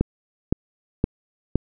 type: click train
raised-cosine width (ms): 3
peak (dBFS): -5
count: 4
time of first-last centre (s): 0.01-1.556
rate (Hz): 1.94
effects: none